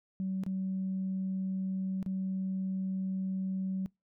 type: tone with dropouts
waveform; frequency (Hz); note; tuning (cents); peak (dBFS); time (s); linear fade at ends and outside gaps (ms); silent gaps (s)
sine; 189.6; F#3; +43; -30; 0.2-3.86; 0; 0.436-0.464 / 2.028-2.062
effects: noise-tail reverb RT60 0.2 s tail -25 dB re dry + tanh soft clip ceiling -26 dBFS